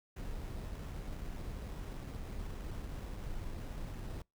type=noise with sample-and-hold; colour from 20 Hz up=brown; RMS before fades=-42 dBFS; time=0.16-4.22 s; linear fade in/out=5 ms; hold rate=4410 Hz; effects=noise-tail reverb RT60 0.2 s tail -26 dB re dry